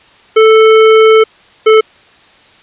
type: tone pair in turn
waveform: square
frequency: 440 / 437.2 Hz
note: A4 / A4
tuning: 0 / -11 cents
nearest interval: unison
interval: 11 cents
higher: first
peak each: -3 dBFS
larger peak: neither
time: 0.36-1.24 / 1.66-1.81 s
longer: first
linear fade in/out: 10 ms
effects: white hiss -43 dBFS RMS until 2.62 s + resampled to 8000 Hz